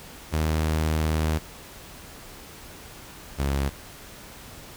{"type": "tone pair in turn", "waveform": "sawtooth", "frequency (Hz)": [78.4, 69.19], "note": ["D#2", "C#2"], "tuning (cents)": [14, -3], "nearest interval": "major second", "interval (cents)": 217, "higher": "first", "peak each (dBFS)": [-18, -19], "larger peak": "first", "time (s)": [[0.32, 1.39], [3.38, 3.7]], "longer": "first", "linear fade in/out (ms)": 20, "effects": ["pink hiss -44 dBFS RMS until 4.76 s"]}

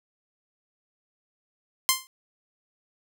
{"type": "tone with exponential decay", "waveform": "5% pulse", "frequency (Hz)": 1046.5, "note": "C6", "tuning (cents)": 0, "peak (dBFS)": -3, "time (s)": [1.89, 2.07], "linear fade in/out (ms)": 0, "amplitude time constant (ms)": 39, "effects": []}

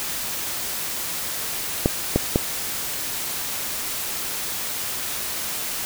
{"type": "clicks", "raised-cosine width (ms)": 2, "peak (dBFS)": -3, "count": 3, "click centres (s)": [1.859, 2.16, 2.359], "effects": ["white hiss -28 dBFS RMS until 5.85 s"]}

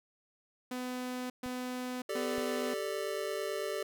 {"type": "tone bursts", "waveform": "sawtooth", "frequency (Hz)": 251.2, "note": "B3", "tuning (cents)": 30, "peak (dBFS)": -32, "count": 3, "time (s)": [0.71, 2.74], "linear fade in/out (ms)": 5, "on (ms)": 590, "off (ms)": 130}
{"type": "clicks", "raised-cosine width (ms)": 5, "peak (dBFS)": -37, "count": 2, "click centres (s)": [1.461, 2.382]}
{"type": "chord", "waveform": "square", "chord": "G suspended second", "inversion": "none", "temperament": "just", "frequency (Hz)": [392, 441, 588], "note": ["G4", "A4", "D5"], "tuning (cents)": [0, 4, 2], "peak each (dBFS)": [-39, -39, -39], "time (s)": [2.09, 3.83], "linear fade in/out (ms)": 5}
{"effects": []}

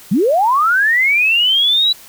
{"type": "linear sweep", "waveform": "sine", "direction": "up", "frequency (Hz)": [160, 3969], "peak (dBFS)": -10, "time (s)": [0.11, 1.93], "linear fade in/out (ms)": 10, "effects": ["white hiss -40 dBFS RMS until 2.08 s"]}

